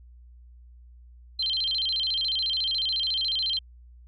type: tone with vibrato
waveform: sine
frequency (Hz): 3603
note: A7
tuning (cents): +40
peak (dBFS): -24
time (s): 1.39-3.59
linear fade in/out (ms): 5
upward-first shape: square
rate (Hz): 14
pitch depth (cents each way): 230
effects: added 60 Hz sine -47 dBFS peak until 4.07 s